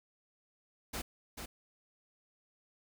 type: noise with echo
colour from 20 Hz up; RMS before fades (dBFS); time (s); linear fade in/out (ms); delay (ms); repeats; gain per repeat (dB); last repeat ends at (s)
pink; -39; 0.93-1.02; 10; 440; 1; -5; 1.46
effects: none